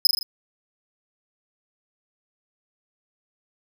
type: tone with echo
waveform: 45% pulse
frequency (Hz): 5070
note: D#8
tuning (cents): +32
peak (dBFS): -12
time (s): 0.05-0.07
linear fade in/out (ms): 2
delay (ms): 40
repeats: 4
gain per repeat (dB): -4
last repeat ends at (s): 0.23
effects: 9-bit